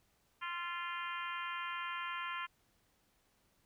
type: harmonic tone with a mistuned harmonic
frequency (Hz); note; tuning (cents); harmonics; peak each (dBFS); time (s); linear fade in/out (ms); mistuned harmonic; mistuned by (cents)
348; F4; -6; 3 / 4 / 5 / 6 / 7 / 8 / 9; -42 / -44 / -46 / -48 / -49 / -50 / -51; 0.41-2.47; 20; 4; -22
effects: pink hiss -74 dBFS RMS until 3.65 s